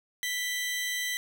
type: tone pair together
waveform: sawtooth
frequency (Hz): 1975.5 / 3136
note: B6 / G7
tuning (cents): 0 / 0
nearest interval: minor sixth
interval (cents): 800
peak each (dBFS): -27 / -33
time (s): 0.23-1.17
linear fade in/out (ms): 0
effects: none